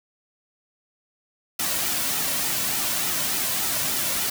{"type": "noise with flanger", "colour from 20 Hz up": "white", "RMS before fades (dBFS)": -25, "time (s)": [1.59, 4.3], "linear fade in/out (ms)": 5, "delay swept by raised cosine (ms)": [1.8, 2.48], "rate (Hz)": 3.4, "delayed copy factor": -0.5, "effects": []}